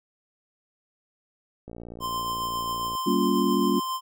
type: click train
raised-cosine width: 2 ms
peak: -27 dBFS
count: 75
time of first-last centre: 1.68-2.951 s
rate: 58.2 Hz
type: tone with tremolo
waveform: square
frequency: 1041 Hz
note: C6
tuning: 9 cents flat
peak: -27 dBFS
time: 2-4.01 s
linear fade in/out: 50 ms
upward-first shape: sine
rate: 7.4 Hz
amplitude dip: 25%
type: chord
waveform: sine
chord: G half-diminished seventh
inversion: none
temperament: just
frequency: 196 / 235.2 / 282.2 / 352.8 Hz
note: G3 / Bb3 / Db4 / F4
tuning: 0 / +16 / +31 / +18 cents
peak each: -26 dBFS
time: 3.06-3.8 s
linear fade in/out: 10 ms
effects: none